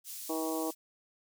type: high-pass noise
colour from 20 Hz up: pink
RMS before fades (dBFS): -43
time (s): 0.04-0.75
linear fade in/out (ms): 50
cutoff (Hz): 6900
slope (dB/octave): 12
type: harmonic tone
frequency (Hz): 160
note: D#3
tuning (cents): +49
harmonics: 2 / 3 / 4 / 5 / 6 / 7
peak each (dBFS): -34 / -38 / -40 / -42 / -44 / -45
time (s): 0.29-0.71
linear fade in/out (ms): 10
effects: none